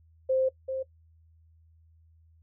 sine tone pair in turn, 523.3 / 527.2 Hz, C5 / C5, 0 / +13 cents, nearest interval unison, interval 13 cents, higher second, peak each -22 / -29 dBFS, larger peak first, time 0.29-0.49 / 0.68-0.83 s, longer first, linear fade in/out 10 ms, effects noise-tail reverb RT60 0.1 s tail -20 dB re dry + added 81 Hz sine -57 dBFS peak until 2.42 s

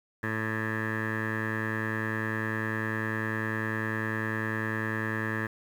15% pulse tone with low-pass filter, 110 Hz, A2, in tune, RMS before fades -31 dBFS, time 0.23-5.47 s, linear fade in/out 5 ms, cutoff 1700 Hz, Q 8.2, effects 9-bit

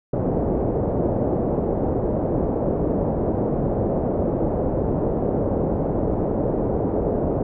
white low-pass noise, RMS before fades -22 dBFS, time 0.13-7.43 s, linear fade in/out 5 ms, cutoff 580 Hz, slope 24 dB/octave, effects none

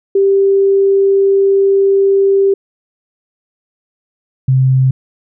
sine tone pair in turn, 392.7 / 131.05 Hz, G4 / C3, +3 / +3 cents, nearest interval octave + perfect fifth, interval 1900 cents, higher first, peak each -7 dBFS, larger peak neither, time 0.15-2.54 / 4.48-4.91 s, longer first, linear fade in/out 5 ms, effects none

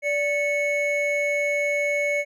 triangle tone pair together, 581.8 / 2208 Hz, D5 / C#7, -16 / -7 cents, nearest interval octave + major seventh, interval 2309 cents, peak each -22 dBFS, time 0.02-2.25 s, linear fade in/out 50 ms, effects none

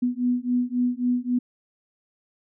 sine beating tone pair, 244.8 / 248.5 Hz, B3 / B3, -15 / +11 cents, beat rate 3.7 Hz, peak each -24 dBFS, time 0.02-1.39 s, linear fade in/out 10 ms, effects none

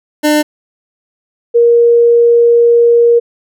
25% pulse / sine tone pair in turn, 300.5 / 471.1 Hz, D4 / A#4, +40 / +18 cents, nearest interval minor sixth, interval 778 cents, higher second, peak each -4 dBFS, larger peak neither, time 0.23-0.43 / 1.54-3.2 s, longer second, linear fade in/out 20 ms, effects none

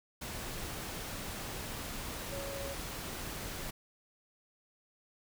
sine tone in noise, 554.4 Hz, C#5, in tune, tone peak -41 dBFS, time 2.31-2.74 s, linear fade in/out 10 ms, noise pink, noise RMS -41 dBFS, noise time 0.21-3.71 s, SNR -3 dB, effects none

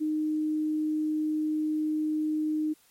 sine tone, 308 Hz, D#4, 17 cents flat, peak -25 dBFS, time 0-2.74 s, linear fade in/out 20 ms, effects white hiss -62 dBFS RMS until 2.9 s + MP3 64 kbps

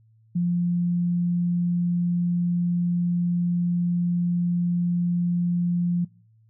sine tone, 174.61 Hz, F3, in tune, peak -20 dBFS, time 0.35-6.05 s, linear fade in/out 10 ms, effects noise-tail reverb RT60 0.5 s tail -25 dB re dry + added 111 Hz sine -55 dBFS peak until 6.49 s

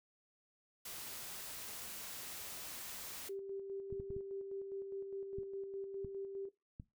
white noise, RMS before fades -47 dBFS, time 0.85-3.29 s, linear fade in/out 5 ms
sine tone with tremolo, 392 Hz, G4, in tune, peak -40 dBFS, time 3.29-6.49 s, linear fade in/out 5 ms, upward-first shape square, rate 4.9 Hz, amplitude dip 40%
clicks, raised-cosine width 5 ms, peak -35 dBFS, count 7, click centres 3.926 / 3.999 / 4.104 / 4.165 / 5.385 / 6.047 / 6.799 s
effects noise-tail reverb RT60 0.2 s tail -17 dB re dry

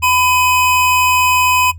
square tone pair together, 1002 / 2525 Hz, B5 / D#7, +25 / +25 cents, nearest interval octave + major third, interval 1600 cents, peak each -14 dBFS, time 0.02-1.72 s, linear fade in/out 20 ms, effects noise-tail reverb RT60 0.1 s tail -17 dB re dry + added 84 Hz sine -29 dBFS peak until 1.78 s

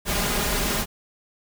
pink noise with comb filter, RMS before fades -24 dBFS, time 0.05-0.86 s, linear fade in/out 50 ms, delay 4.9 ms, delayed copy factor +0.55, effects none

